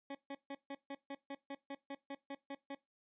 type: tone bursts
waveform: 20% pulse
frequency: 277.8 Hz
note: C#4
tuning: 4 cents sharp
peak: -37 dBFS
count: 14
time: 0.1-2.75 s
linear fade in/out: 5 ms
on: 50 ms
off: 150 ms
effects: noise-tail reverb RT60 0.2 s tail -21 dB re dry + resampled to 8000 Hz